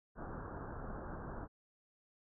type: low-pass noise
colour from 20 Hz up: pink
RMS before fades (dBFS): -45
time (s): 0.15-1.48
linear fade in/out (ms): 50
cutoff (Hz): 1600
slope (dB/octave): 96
effects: none